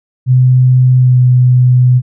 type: tone with pitch glide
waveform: sine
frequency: 127.5 to 125.6 Hz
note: C3 to B2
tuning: -44 to +30 cents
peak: -4 dBFS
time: 0.26-2.02 s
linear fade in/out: 50 ms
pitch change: -26 cents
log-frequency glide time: 0.97-1.18 s
effects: none